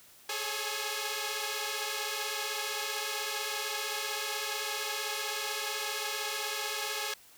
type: tone cluster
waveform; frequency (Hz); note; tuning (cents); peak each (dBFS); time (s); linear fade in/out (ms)
5% pulse; 417.6 / 433.3 / 549 / 830; G#4 / A4 / C#5 / G#5; +10 / -27 / -17 / -1; -27; 0.29-7.14; 5
effects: white hiss -57 dBFS RMS until 7.37 s